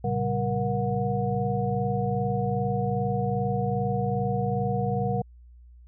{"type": "tone cluster", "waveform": "sine", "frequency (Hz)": [112.3, 134.8, 192.2, 473.7, 729], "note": ["A2", "C#3", "G3", "A#4", "F#5"], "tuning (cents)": [36, -48, -34, 28, -26], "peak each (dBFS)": -30, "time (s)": [0.04, 5.22], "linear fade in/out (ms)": 5, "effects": ["added 60 Hz sine -47 dBFS peak until 5.87 s"]}